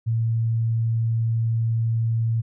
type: tone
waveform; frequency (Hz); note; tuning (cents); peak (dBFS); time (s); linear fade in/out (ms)
sine; 114; A#2; -38; -19; 0.06-2.42; 20
effects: none